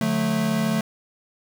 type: chord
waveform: square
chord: D major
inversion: none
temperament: equal with one note detuned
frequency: 146.83 / 180.46 / 220 Hz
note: D3 / F#3 / A3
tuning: 0 / -43 / 0 cents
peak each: -29 / -27 / -23 dBFS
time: 0.01-0.81 s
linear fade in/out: 2 ms
effects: 8-bit